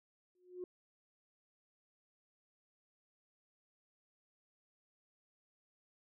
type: tone with exponential growth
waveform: sine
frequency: 361.5 Hz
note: F#4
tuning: 40 cents flat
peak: -37 dBFS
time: 0.35-0.64 s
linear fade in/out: 2 ms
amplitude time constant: 61 ms
effects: tanh soft clip ceiling -34 dBFS